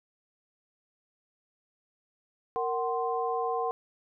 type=tone cluster; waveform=sine; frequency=464.1 / 749 / 1044 Hz; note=A#4 / F#5 / C6; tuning=-8 / +21 / -4 cents; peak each=-31 / -31 / -33 dBFS; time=2.56-3.71 s; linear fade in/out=0 ms; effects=none